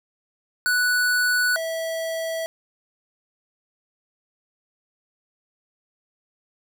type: tone pair in turn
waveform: square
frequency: 1480 / 653 Hz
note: F#6 / E5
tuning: 0 / -17 cents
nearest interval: octave + major second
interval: 1417 cents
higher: first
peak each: -19 / -26 dBFS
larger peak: first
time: 0.66-1.56 / 1.56-2.46 s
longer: neither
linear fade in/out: 0 ms
effects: none